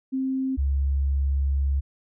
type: tone pair in turn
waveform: sine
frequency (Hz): 263.9 / 68.96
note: C4 / C#2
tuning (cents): +15 / -8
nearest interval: octave + major seventh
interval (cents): 2323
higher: first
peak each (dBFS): -23 / -20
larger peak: second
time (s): 0.12-0.57 / 0.57-1.81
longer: second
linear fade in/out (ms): 20
effects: none